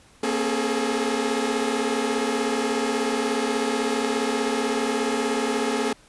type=tone cluster; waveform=sawtooth; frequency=233.8 / 268.9 / 415.6 / 432.1 Hz; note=A#3 / C4 / G#4 / A4; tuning=+5 / +47 / +1 / -31 cents; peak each=-24 dBFS; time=0.23-5.93 s; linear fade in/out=5 ms; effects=pink hiss -54 dBFS RMS until 6.08 s + resampled to 24000 Hz